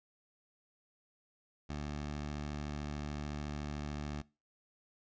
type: tone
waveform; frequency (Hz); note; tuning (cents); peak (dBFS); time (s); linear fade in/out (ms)
15% pulse; 73.7; D2; +7; -32; 1.69-4.22; 10
effects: noise-tail reverb RT60 0.3 s tail -22 dB re dry + resampled to 16000 Hz